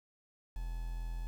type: tone with quantisation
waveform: triangle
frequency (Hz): 41.95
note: E1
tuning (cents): +31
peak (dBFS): -34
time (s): 0.56-1.27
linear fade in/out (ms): 0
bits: 9
effects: none